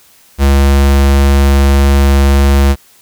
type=tone; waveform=square; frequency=69.3 Hz; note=C#2; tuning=in tune; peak=-6 dBFS; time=0.38-2.76 s; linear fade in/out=50 ms; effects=white hiss -45 dBFS RMS until 3.01 s